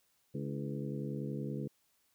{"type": "harmonic tone with a mistuned harmonic", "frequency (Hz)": 70.6, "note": "C#2", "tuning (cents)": 32, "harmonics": [2, 3, 4, 5, 6, 7], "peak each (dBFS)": [-39, -41, -45, -46, -46, -48], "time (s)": [0.34, 1.68], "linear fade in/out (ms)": 10, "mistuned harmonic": 5, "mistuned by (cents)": -87, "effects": ["white hiss -74 dBFS RMS until 2.14 s"]}